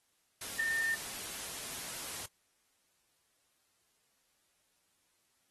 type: tone in noise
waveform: sine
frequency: 1809 Hz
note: A6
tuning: 48 cents sharp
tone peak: -30 dBFS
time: 0.59-0.95 s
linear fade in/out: 5 ms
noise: white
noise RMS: -42 dBFS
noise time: 0.41-2.26 s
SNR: +9 dB
effects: white hiss -75 dBFS RMS until 5.5 s + AAC 32 kbps